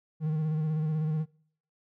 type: tone with vibrato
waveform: triangle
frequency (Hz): 155.56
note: D#3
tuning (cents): 0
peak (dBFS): -24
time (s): 0.2-1.26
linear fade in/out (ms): 50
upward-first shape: square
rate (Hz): 16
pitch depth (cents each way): 30
effects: noise-tail reverb RT60 0.6 s tail -24 dB re dry